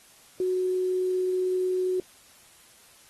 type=tone with quantisation; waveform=sine; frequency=368.7 Hz; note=F#4; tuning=6 cents flat; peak=-23 dBFS; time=0.4-2 s; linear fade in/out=2 ms; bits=8; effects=white hiss -55 dBFS RMS until 3.09 s + AAC 32 kbps